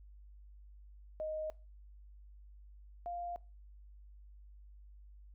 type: tone pair in turn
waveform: sine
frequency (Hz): 622.3 / 698.5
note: D#5 / F5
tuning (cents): 0 / 0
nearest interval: major second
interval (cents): 200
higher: second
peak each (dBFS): -36 / -38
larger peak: first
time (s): 1.2-1.5 / 3.06-3.36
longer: neither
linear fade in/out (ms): 0
effects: noise-tail reverb RT60 0.3 s tail -21 dB re dry + added 50 Hz sine -53 dBFS peak until 5.34 s